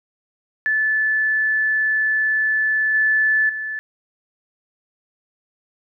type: tone with level steps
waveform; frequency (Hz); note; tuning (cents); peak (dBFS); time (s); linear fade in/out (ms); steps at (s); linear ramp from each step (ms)
sine; 1741; A6; -19; -16 / -14 / -24; 0.66-3.79; 0; 2.94 / 3.49; 5
effects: none